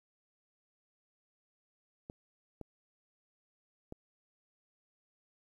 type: clicks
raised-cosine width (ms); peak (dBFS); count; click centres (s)
2; -30; 3; 2.099 / 2.613 / 3.924
effects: 11-bit